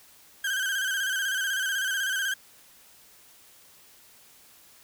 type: tone with vibrato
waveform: 35% pulse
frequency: 1567 Hz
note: G6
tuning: 1 cent flat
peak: -24 dBFS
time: 0.44-2.34 s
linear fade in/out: 5 ms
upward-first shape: square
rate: 16 Hz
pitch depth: 50 cents each way
effects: white hiss -55 dBFS RMS until 4.83 s